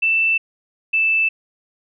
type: tone pair in turn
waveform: sine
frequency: 2660 / 2640 Hz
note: E7 / E7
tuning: +15 / +2 cents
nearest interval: unison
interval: 13 cents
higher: first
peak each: -14 dBFS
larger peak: neither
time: 0.02-0.38 / 0.93-1.29 s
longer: neither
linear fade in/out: 10 ms
effects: none